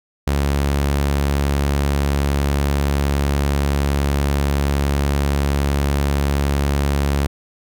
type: tone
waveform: sawtooth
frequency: 70.6 Hz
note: C#2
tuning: 32 cents sharp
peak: -12 dBFS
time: 0.27-7.27 s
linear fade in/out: 5 ms
effects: none